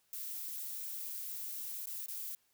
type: noise with dropouts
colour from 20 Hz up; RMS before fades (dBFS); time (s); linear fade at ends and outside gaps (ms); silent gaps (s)
violet; -42; 0.13-2.35; 1; 1.858-1.871 / 2.061-2.083
effects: white hiss -74 dBFS RMS until 2.53 s